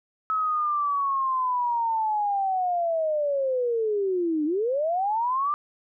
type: linear two-way sweep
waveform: sine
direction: down then up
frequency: 1292 to 293.7 to 1203 Hz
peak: -22 dBFS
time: 0.3-5.54 s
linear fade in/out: 0 ms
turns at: 4.45 s
effects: none